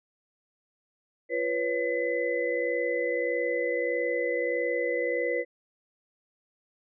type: tone cluster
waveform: sine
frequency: 345 / 491.4 / 553 / 2015 Hz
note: F4 / B4 / C#5 / B6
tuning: -21 / -9 / -4 / +34 cents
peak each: -34 / -28 / -32 / -32 dBFS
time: 1.29-5.45 s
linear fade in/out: 50 ms
effects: none